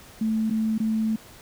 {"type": "tone with dropouts", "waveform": "sine", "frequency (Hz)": 220, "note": "A3", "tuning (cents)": 0, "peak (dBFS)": -21, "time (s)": [0.21, 1.16], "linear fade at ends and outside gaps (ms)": 5, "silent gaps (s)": [[0.499, 0.507], [0.781, 0.8]], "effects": ["pink hiss -48 dBFS RMS until 1.41 s"]}